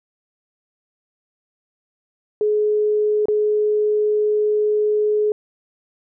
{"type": "tone with dropouts", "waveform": "sine", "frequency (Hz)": 422.5, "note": "G#4", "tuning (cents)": 30, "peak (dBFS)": -15, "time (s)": [2.41, 5.32], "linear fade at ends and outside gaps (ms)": 1, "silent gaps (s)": [3.256, 3.284], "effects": []}